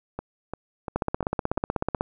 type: two click trains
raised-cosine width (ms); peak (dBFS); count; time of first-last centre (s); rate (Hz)
1; -10 / -17; 18 / 5; 0.96-2.009 / 0.19-1.574; 16.2 / 2.89
effects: none